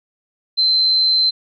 sine tone, 4091 Hz, C8, 40 cents flat, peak -12 dBFS, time 0.57-1.31 s, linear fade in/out 20 ms, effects none

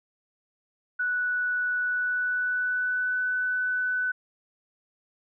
sine tone with pitch glide, 1478 to 1498.6 Hz, F#6 to F#6, -2 to +22 cents, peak -24 dBFS, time 0.99-4.12 s, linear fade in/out 10 ms, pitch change +24 cents, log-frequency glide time 1.8-3.24 s, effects none

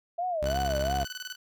sine tone with vibrato, 663 Hz, E5, 10 cents sharp, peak -27 dBFS, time 0.18-1.04 s, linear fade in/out 10 ms, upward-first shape sine, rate 2.9 Hz, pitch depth 180 cents each way
sawtooth tone, 68 Hz, C#2, 33 cents flat, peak -26 dBFS, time 0.42-1.05 s, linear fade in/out 10 ms
15% pulse tone with tremolo, 1497 Hz, F#6, 20 cents sharp, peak -28 dBFS, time 0.45-1.36 s, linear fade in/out 20 ms, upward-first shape square, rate 20 Hz, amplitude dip 75%
effects none

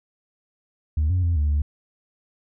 sine tone with pitch steps, 76.6 / 91 / 85.3 / 74.2 / 73.4 Hz, D#2 / F#2 / F2 / D2 / D2, -27 / -28 / -40 / +18 / 0 cents, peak -16 dBFS, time 0.97-1.62 s, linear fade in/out 5 ms, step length 130 ms, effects tanh soft clip ceiling -16 dBFS

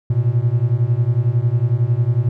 triangle beating tone pair, 114 / 125 Hz, A#2 / B2, -38 / +21 cents, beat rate 11 Hz, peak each -15 dBFS, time 0.1-2.29 s, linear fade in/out 5 ms, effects none

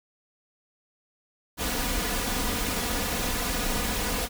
pink noise with comb filter, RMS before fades -28 dBFS, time 1.57-4.29 s, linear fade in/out 50 ms, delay 4.1 ms, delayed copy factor +0.65, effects none

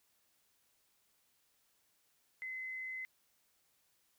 sine tone, 2044 Hz, C7, 41 cents flat, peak -40 dBFS, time 2.42-3.05 s, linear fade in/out 0 ms, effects white hiss -75 dBFS RMS until 4.18 s

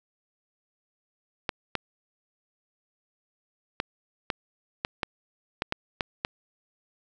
clicks, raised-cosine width 0.3 ms, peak -10 dBFS, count 10, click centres 1.492 / 1.753 / 3.801 / 4.302 / 4.849 / 5.032 / 5.621 / 5.724 / 6.008 / 6.249 s, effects none

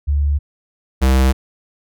sine / square tone pair in turn, 72.1 / 65.55 Hz, D2 / C2, -31 / +4 cents, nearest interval major second, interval 165 cents, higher first, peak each -13 / -11 dBFS, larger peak second, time 0.07-0.39 / 1.01-1.33 s, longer neither, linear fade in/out 20 ms, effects none

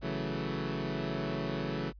20% pulse chord, F# minor seventh, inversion second, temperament equal, 138.59 / 164.81 / 185 / 220 Hz, C#3 / E3 / F#3 / A3, 0 / 0 / 0 / 0 cents, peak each -32 / -34 / -34 / -34 dBFS, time 0.01-1.93 s, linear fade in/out 50 ms, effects added 50 Hz sine -49 dBFS peak until 1.99 s + resampled to 11025 Hz

